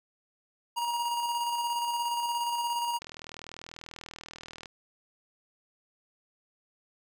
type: tone with tremolo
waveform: square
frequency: 948 Hz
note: A#5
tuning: 29 cents sharp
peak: -28 dBFS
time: 0.76-2.99 s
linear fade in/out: 20 ms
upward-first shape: square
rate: 17 Hz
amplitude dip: 30%
type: click train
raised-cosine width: 0.2 ms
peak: -25 dBFS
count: 67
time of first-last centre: 3.02-4.658 s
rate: 40.3 Hz
effects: none